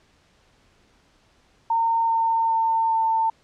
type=tone with pitch steps; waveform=sine; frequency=914 / 908.2 / 902.5 / 896.7 Hz; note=A#5 / A#5 / A5 / A5; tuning=-34 / -45 / +44 / +33 cents; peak=-18 dBFS; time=1.7-3.3 s; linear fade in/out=5 ms; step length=400 ms; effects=pink hiss -60 dBFS RMS until 3.43 s + low-pass 6000 Hz 12 dB/octave